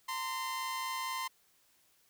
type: tone pair together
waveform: sawtooth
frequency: 913.9 / 1038 Hz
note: A#5 / C6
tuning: -35 / -14 cents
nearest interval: major second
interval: 221 cents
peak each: -39 / -32 dBFS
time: 0.08-1.28 s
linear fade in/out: 10 ms
effects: white hiss -69 dBFS RMS until 2.09 s